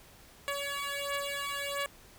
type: beating tone pair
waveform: 10% pulse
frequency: 564 / 565.5 Hz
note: C#5 / C#5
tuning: +30 / +34 cents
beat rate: 1.5 Hz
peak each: -28 dBFS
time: 0.48-1.86 s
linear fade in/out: 0 ms
effects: pink hiss -56 dBFS RMS until 2.18 s